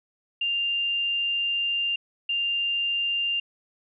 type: tone pair in turn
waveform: sine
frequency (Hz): 2794 / 2794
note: F7 / F7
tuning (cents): 0 / 0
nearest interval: unison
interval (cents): 0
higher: neither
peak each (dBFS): -23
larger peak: neither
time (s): 0.41-1.96 / 2.29-3.4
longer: first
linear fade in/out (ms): 5
effects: none